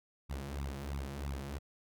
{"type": "tone with flanger", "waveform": "sawtooth", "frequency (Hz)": 69.3, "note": "C#2", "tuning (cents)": 0, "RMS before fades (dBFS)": -40, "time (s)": [0.29, 1.59], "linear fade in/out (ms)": 20, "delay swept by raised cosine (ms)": [0.81, 6.01], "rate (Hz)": 3, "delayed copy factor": 0.9, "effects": []}